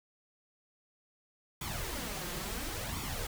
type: noise with flanger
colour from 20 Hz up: pink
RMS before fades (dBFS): -38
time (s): 1.61-3.27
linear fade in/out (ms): 5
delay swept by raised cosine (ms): 0.87 to 5.67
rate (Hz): 0.72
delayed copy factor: +0.65
effects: none